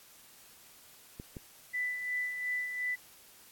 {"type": "clicks", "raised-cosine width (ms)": 3, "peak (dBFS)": -29, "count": 2, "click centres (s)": [1.199, 1.368]}
{"type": "tone with tremolo", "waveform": "sine", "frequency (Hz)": 1989, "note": "B6", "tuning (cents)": 12, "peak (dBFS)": -30, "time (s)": [1.73, 2.96], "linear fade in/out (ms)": 20, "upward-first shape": "sine", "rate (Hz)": 2.8, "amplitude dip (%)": 50}
{"effects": ["white hiss -57 dBFS RMS until 3.51 s", "AAC 64 kbps"]}